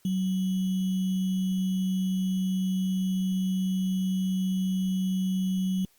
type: tone with sample-and-hold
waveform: sine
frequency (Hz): 187.2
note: F#3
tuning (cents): +20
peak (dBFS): -24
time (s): 0.05-5.85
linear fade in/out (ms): 2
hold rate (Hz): 3150
effects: white hiss -64 dBFS RMS until 5.98 s + Opus 48 kbps